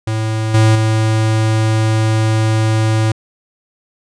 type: tone with level steps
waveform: square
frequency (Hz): 110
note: A2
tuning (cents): 0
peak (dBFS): -16 / -8 / -12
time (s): 0.07-3.12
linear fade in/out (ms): 5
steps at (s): 0.54 / 0.75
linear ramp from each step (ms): 5
effects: resampled to 22050 Hz